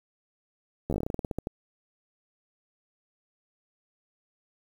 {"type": "slowing click train", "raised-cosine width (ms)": 2, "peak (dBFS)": -17, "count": 16, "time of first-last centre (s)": [0.9, 1.471], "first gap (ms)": 12, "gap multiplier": 1.15, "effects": ["8-bit"]}